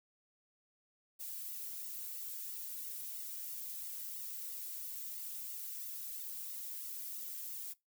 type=noise with flanger; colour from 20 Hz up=violet; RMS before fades=-44 dBFS; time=1.19-7.74 s; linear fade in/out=20 ms; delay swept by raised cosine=1.2 to 2.3 ms; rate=3 Hz; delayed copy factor=-0.75; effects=noise-tail reverb RT60 0.2 s tail -22 dB re dry